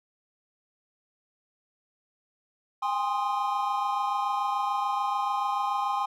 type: chord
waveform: triangle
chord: Ab major seventh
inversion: third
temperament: equal with one note detuned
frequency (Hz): 803.7 / 830.6 / 1046.5 / 1244.5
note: G5 / Ab5 / C6 / Eb6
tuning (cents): +43 / 0 / 0 / 0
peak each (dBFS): -28 / -33 / -27 / -32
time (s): 2.82-6.06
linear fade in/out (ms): 10
effects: none